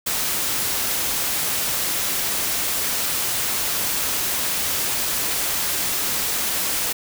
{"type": "noise", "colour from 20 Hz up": "white", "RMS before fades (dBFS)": -23, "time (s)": [0.06, 6.93], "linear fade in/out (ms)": 10, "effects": []}